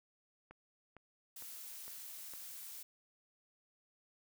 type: click train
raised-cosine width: 0.5 ms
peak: -39 dBFS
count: 5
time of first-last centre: 0.51-2.336 s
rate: 2.19 Hz
type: noise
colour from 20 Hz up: blue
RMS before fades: -49 dBFS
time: 1.36-2.83 s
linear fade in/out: 5 ms
effects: none